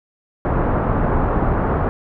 pink low-pass noise, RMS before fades -18 dBFS, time 0.45-1.89 s, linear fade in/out 0 ms, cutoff 1300 Hz, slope 24 dB/octave, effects none

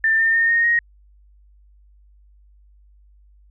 sine tone with pitch steps, 1787 / 1808.8 / 1830.9 / 1853.2 / 1875.8 Hz, A6 / A6 / A#6 / A#6 / A#6, +26 / +47 / -32 / -11 / +10 cents, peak -14 dBFS, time 0.04-0.79 s, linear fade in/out 2 ms, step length 150 ms, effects added 50 Hz sine -49 dBFS peak until 3.5 s

